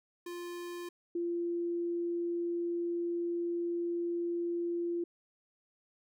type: tone pair in turn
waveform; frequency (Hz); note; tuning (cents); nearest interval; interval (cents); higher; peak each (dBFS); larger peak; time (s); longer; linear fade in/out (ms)
square / sine; 349.2 / 344; F4 / F4; 0 / -26; unison; 26; first; -40 / -31; second; 0.26-0.89 / 1.15-5.04; second; 5
effects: none